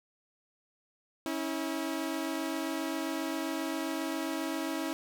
sawtooth tone pair together, 275.4 / 322.9 Hz, C#4 / E4, -11 / -36 cents, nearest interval minor third, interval 275 cents, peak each -32 / -30 dBFS, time 1.26-4.93 s, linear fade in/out 0 ms, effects none

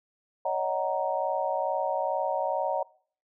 sine chord, D# minor seventh, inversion third, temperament just, 560 / 622.3 / 746.7 / 933.4 Hz, C#5 / D#5 / F#5 / A#5, +18 / 0 / +16 / +2 cents, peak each -31 dBFS, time 0.45-2.83 s, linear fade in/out 5 ms, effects noise-tail reverb RT60 0.5 s tail -23 dB re dry

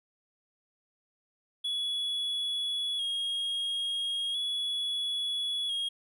triangle tone with vibrato, 3327 Hz, G#7, 2 cents sharp, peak -28 dBFS, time 1.64-5.89 s, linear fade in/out 10 ms, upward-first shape square, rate 0.37 Hz, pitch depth 31 cents each way, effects none

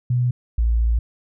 sine tone pair in turn, 123.5 / 57.15 Hz, B2 / A#1, 0 / -34 cents, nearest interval octave + minor second, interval 1334 cents, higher first, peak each -16 / -15 dBFS, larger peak second, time 0.1-0.31 / 0.58-0.99 s, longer second, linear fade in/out 5 ms, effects none

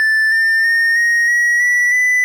triangle tone with pitch steps, 1760 / 1797 / 1834.7 / 1873.3 / 1912.7 / 1952.8 / 1993.9 Hz, A6 / A6 / A#6 / A#6 / A#6 / B6 / B6, 0 / +36 / -28 / +8 / +44 / -20 / +16 cents, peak -9 dBFS, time 0-2.24 s, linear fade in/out 0 ms, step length 320 ms, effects none

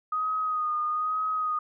sine tone with vibrato, 1244.5 Hz, D#6, in tune, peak -25 dBFS, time 0.12-1.59 s, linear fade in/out 5 ms, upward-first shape sine, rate 1.1 Hz, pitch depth 32 cents each way, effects none

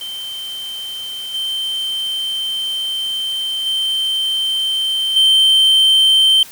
triangle tone with level steps, 3114 Hz, G7, 12 cents flat, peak -23 / -17 / -14 / -7 dBFS, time 0.01-6.43 s, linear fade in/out 2 ms, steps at 1.34 / 3.66 / 5.16 s, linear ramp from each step 5 ms, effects white hiss -38 dBFS RMS until 6.51 s

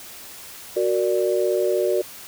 sine chord, Gb augmented, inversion none, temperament equal, 370 / 466.2 / 587.3 Hz, Gb4 / Bb4 / D5, 0 / 0 / 0 cents, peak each -21 / -24 / -23 dBFS, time 0.76-2.02 s, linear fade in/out 10 ms, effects white hiss -40 dBFS RMS until 2.27 s

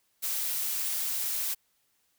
blue noise, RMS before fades -31 dBFS, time 0.22-1.55 s, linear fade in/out 20 ms, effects white hiss -72 dBFS RMS until 2.18 s

